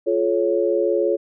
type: chord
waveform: sine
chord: F augmented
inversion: none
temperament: equal with one note detuned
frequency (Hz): 349.2 / 428.7 / 554.4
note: F4 / A4 / C#5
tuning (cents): 0 / -45 / 0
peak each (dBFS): -21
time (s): 0.06-1.17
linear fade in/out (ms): 20
effects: none